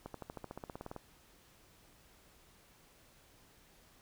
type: accelerating click train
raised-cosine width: 1 ms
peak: -29 dBFS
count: 15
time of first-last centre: 0.06-0.963 s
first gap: 83 ms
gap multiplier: 0.96
effects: pink hiss -64 dBFS RMS until 4.01 s